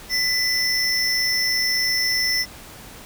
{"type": "tone pair together", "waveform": "square", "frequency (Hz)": [2000, 5339], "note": ["B6", "E8"], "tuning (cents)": [21, 21], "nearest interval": "octave + perfect fourth", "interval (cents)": 1700, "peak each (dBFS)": [-24, -21], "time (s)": [0.09, 2.46], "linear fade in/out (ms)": 50, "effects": ["pink hiss -41 dBFS RMS until 3.05 s"]}